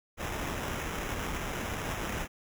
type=noise with sample-and-hold; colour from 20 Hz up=pink; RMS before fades=-35 dBFS; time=0.17-2.28 s; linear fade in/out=50 ms; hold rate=4410 Hz; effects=none